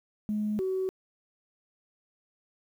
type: tone pair in turn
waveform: sine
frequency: 211.2 / 377.1 Hz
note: G#3 / F#4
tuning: +29 / +33 cents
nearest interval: minor seventh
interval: 1004 cents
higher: second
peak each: -26 dBFS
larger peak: neither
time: 0.29-0.59 / 0.59-0.89 s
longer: neither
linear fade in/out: 0 ms
effects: tanh soft clip ceiling -22 dBFS + 10-bit